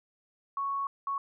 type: tone bursts at uneven times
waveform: sine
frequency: 1108.7 Hz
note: C#6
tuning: in tune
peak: -29 dBFS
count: 2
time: 0.57-0.87 / 1.07-1.18 s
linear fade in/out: 2 ms
effects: none